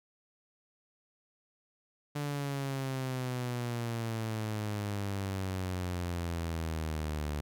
sawtooth exponential sweep, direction down, 146.83 to 73.42 Hz, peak -29 dBFS, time 2.15-7.41 s, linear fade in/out 10 ms, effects none

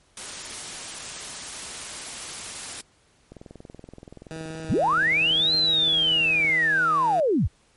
white noise, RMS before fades -35 dBFS, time 0.17-2.81 s, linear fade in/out 2 ms
click train, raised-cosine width 2 ms, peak -28 dBFS, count 68, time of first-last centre 3.32-6.495 s, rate 21.1 Hz
15% pulse tone with vibrato, 160 Hz, D#3, 49 cents sharp, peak -27 dBFS, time 4.31-7.2 s, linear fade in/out 0 ms, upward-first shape triangle, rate 4.5 Hz, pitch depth 9 cents each way
sine linear two-way sweep, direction up then down, 38.89 to 4186 to 38.89 Hz, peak -18 dBFS, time 4.69-7.48 s, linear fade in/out 20 ms, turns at 5.55 s
effects pink hiss -61 dBFS RMS until 7.76 s + MP3 48 kbps

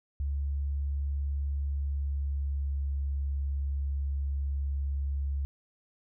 sine tone with pitch glide, 70.4 to 69.63 Hz, C#2 to C#2, +27 to +8 cents, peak -28 dBFS, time 0.2-5.45 s, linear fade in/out 0 ms, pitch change -19 cents, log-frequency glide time 1.63-2.88 s, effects none

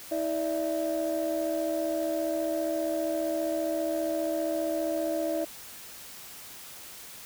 sine tone cluster, 320.9 / 585 / 660 Hz, E4 / D5 / E5, -46 / -7 / +2 cents, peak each -30 dBFS, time 0.11-5.45 s, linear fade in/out 10 ms, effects tanh soft clip ceiling -21 dBFS + white hiss -45 dBFS RMS until 7.25 s

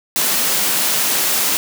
white high-pass noise, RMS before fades -17 dBFS, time 0.16-1.57 s, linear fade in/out 0 ms, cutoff 140 Hz, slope 96 dB/octave, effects none

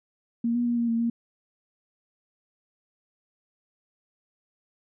sine tone with pitch steps, 233.5 / 240.8 / 238.2 / 235 / 229.8 / 233.4 Hz, A#3 / B3 / A#3 / A#3 / A#3 / A#3, +3 / -44 / +38 / +14 / -25 / +2 cents, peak -22 dBFS, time 0.44-1.1 s, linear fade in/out 5 ms, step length 110 ms, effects none

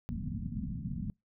white low-pass noise, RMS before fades -37 dBFS, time 0.09-1.1 s, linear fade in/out 0 ms, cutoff 250 Hz, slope 96 dB/octave, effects noise-tail reverb RT60 0.2 s tail -26 dB re dry

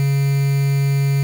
triangle tone with quantisation, 139.1 Hz, C#3, 6 cents sharp, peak -12 dBFS, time 0-1.23 s, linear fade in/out 0 ms, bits 5, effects none

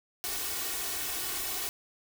white noise with comb filter, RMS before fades -34 dBFS, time 0.24-1.69 s, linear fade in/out 0 ms, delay 2.7 ms, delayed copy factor +0.95, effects none

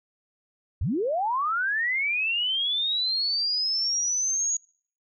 sine linear sweep, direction up, 55.7 to 6740 Hz, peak -23 dBFS, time 0.81-4.57 s, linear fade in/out 5 ms, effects noise-tail reverb RT60 0.5 s tail -26 dB re dry

